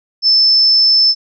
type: tone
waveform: sine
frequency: 5274 Hz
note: E8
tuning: in tune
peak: -7 dBFS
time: 0.22-1.15 s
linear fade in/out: 50 ms
effects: none